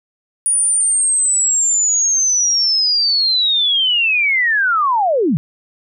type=linear sweep; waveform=sine; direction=down; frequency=9640 to 130.81 Hz; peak=-12 dBFS; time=0.46-5.37 s; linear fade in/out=0 ms; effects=none